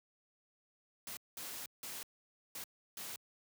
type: noise bursts at uneven times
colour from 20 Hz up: white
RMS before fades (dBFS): -45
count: 5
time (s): 1.07-1.17 / 1.37-1.66 / 1.83-2.03 / 2.55-2.64 / 2.97-3.16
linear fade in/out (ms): 2
effects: high-pass 80 Hz 12 dB/octave